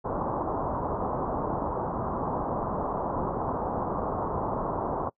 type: low-pass noise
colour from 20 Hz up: white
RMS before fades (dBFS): -30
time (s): 0.04-5.1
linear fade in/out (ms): 20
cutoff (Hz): 1100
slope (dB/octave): 48
effects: noise-tail reverb RT60 0.1 s tail -24 dB re dry